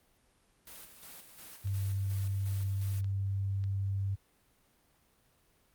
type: noise with tremolo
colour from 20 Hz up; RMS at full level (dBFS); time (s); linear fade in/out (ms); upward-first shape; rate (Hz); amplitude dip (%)
white; -49; 0.67-3.01; 2; square; 2.8; 50
type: tone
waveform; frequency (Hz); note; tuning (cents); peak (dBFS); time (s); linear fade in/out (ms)
sine; 98; G2; 0; -30; 1.64-4.16; 20
type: clicks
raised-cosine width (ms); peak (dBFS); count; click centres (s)
0.2; -36; 3; 1.673 / 3.044 / 3.64
effects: pink hiss -69 dBFS RMS until 5.74 s + Opus 32 kbps